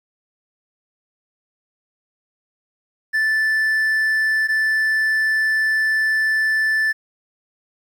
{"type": "tone pair in turn", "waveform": "triangle", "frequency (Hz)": [1757, 1757], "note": ["A6", "A6"], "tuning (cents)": [-3, -3], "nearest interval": "unison", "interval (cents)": 0, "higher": "neither", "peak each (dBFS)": -14, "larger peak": "neither", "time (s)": [[3.13, 4.48], [4.48, 6.93]], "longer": "second", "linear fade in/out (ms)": 20, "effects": ["9-bit"]}